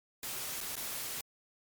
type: noise with dropouts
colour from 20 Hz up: white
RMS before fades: -39 dBFS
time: 0.23-1.21 s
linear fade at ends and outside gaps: 2 ms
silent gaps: 0.606-0.611 / 0.756-0.765 s
effects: MP3 96 kbps